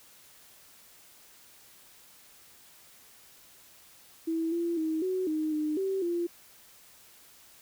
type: tone with pitch steps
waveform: sine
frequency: 326.4 / 340.2 / 317.4 / 371.9 / 310.7 / 304.8 / 385.2 / 344.8 Hz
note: E4 / F4 / D#4 / F#4 / D#4 / D#4 / G4 / F4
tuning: -17 / -45 / +35 / +9 / -2 / -36 / -30 / -22 cents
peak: -27 dBFS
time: 4.27-6.27 s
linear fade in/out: 10 ms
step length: 250 ms
effects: white hiss -56 dBFS RMS until 7.61 s